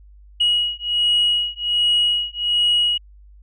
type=beating tone pair; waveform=sine; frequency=2901 / 2902.3 Hz; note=F#7 / F#7; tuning=-35 / -34 cents; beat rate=1.3 Hz; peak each=-18 dBFS; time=0.4-2.98 s; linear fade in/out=10 ms; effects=tanh soft clip ceiling -11 dBFS + added 50 Hz sine -43 dBFS peak until 3.42 s

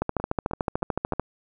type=two click trains; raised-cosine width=1 ms; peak=-10 / -18 dBFS; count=17 / 4; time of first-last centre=0.02-1.196 / 0.2-1.135 s; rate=13.6 / 3.21 Hz; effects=none

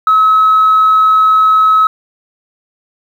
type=tone; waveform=sine; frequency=1286 Hz; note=E6; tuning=43 cents flat; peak=-4 dBFS; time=0.07-1.87 s; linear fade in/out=2 ms; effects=tanh soft clip ceiling -2 dBFS + 7-bit

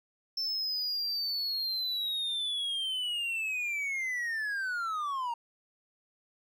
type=linear sweep; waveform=triangle; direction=down; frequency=5340 to 919 Hz; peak=-29 dBFS; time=0.37-5.34 s; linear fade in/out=5 ms; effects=none

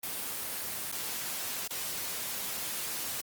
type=noise with dropouts; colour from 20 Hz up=white; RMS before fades=-36 dBFS; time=0.03-3.21 s; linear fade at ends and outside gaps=5 ms; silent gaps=0.918-0.923 / 1.678-1.705 s; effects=high-pass 80 Hz 12 dB/octave + Opus 24 kbps

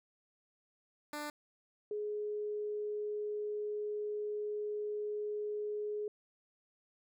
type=tone pair in turn; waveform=10% pulse / sine; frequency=296.5 / 419.3 Hz; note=D4 / G#4; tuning=+17 / +17 cents; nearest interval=tritone; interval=600 cents; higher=second; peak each=-31 / -35 dBFS; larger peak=first; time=1.13-1.3 / 1.91-6.08 s; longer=second; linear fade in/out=2 ms; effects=none

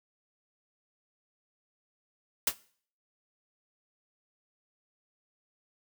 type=noise with exponential decay; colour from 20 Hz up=white; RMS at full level=-20 dBFS; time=2.47-2.55 s; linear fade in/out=5 ms; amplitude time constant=17 ms; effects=noise-tail reverb RT60 0.5 s tail -20 dB re dry

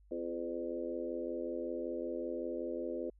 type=harmonic tone with a mistuned harmonic; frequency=85.3 Hz; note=F2; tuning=40 cents flat; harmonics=3 / 4 / 5 / 6 / 7; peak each=-44 / -40 / -44 / -41 / -45 dBFS; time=0.11-3.1 s; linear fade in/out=5 ms; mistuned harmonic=5; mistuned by=-28 cents; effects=added 50 Hz sine -60 dBFS peak until 3.19 s

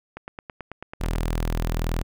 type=click train; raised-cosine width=0.5 ms; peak=-20 dBFS; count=10; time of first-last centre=0.17-1.154 s; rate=9.15 Hz
type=tone; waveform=sawtooth; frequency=40.91 Hz; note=E1; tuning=12 cents flat; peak=-19 dBFS; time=1-2.03 s; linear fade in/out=20 ms
effects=none

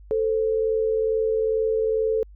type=tone pair together; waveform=sine; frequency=441 / 523.3 Hz; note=A4 / C5; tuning=+4 / 0 cents; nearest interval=minor third; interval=296 cents; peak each=-20 / -28 dBFS; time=0.11-2.23 s; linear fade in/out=0 ms; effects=added 50 Hz sine -43 dBFS peak until 2.35 s

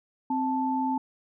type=tone pair together; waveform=sine; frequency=261.5 / 878 Hz; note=C4 / A5; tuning=-1 / -4 cents; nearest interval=octave + major sixth; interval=2097 cents; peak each=-27 dBFS; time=0.3-0.98 s; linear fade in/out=5 ms; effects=none

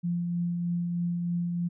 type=tone with tremolo; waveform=sine; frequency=173.3 Hz; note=F3; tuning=13 cents flat; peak=-25 dBFS; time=0.03-1.69 s; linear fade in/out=20 ms; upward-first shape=triangle; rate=3.2 Hz; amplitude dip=30%; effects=none

